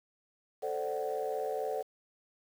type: chord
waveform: sine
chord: D dominant seventh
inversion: second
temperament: equal with one note detuned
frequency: 440 / 523.3 / 587.3 / 749 Hz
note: A4 / C5 / D5 / F#5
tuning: 0 / 0 / 0 / +21 cents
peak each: -35 / -37 / -38 / -37 dBFS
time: 0.62-1.83 s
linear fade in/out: 20 ms
effects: tanh soft clip ceiling -24 dBFS + 9-bit